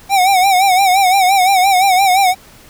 square tone with vibrato, 760 Hz, F#5, 46 cents sharp, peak -9 dBFS, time 0.09-2.35 s, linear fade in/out 50 ms, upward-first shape sine, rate 5.8 Hz, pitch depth 88 cents each way, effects pink hiss -42 dBFS RMS until 2.69 s

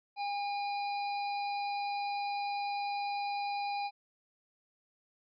harmonic tone, 811 Hz, G#5, 41 cents flat, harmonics 1 / 3 / 5 / 6, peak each -33 / -43 / -47 / -49 dBFS, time 0.16-3.91 s, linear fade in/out 50 ms, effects none

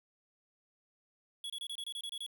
square tone bursts, 3365 Hz, G#7, 22 cents sharp, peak -39 dBFS, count 10, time 1.44-2.264 s, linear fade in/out 2 ms, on 59 ms, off 26 ms, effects 11-bit

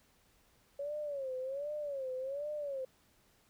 sine tone with vibrato, 554.4 Hz, C#5, in tune, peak -36 dBFS, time 0.79-2.85 s, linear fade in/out 5 ms, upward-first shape sine, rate 1.3 Hz, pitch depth 140 cents each way, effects pink hiss -69 dBFS RMS until 3.49 s

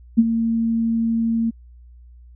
sine tone with ADSR envelope, 228.1 Hz, A#3, 37 cents flat, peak -7 dBFS, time 0.17-1.51 s, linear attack 20 ms, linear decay 39 ms, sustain -10 dB, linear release 19 ms, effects added 60 Hz sine -42 dBFS peak until 2.35 s

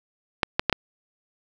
clicks, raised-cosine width 0.3 ms, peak -3 dBFS, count 4, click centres 0.432 / 0.595 / 0.697 / 0.727 s, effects none

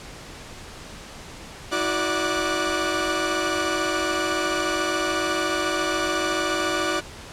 sawtooth tone cluster, 321.8 / 368.8 / 583 / 1180 / 1467 Hz, E4 / F#4 / D5 / D6 / F#6, -42 / -6 / -13 / +8 / -15 cents, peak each -25 dBFS, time 1.71-7.01 s, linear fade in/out 20 ms, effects pink hiss -40 dBFS RMS until 7.32 s + low-pass 8000 Hz 12 dB/octave

